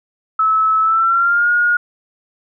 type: tone with pitch glide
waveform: sine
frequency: 1300 to 1434.1 Hz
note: E6 to F6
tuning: -24 to +45 cents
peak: -11 dBFS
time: 0.39-1.77 s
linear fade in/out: 5 ms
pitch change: +169 cents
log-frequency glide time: 0.81-1.5 s
effects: none